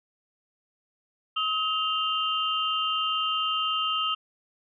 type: tone cluster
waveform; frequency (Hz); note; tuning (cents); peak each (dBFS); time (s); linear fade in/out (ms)
sine; 1269 / 2806 / 3105; D#6 / F7 / G7; +34 / +8 / -17; -27 / -29 / -31; 1.36-4.15; 10
effects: none